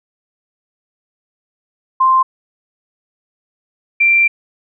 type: tone pair in turn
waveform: sine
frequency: 1046.5 / 2360 Hz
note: C6 / D7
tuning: 0 / +8 cents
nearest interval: octave + major second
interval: 1408 cents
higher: second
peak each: -8 dBFS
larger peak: neither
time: 2-2.23 / 4-4.28 s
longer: second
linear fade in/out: 10 ms
effects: none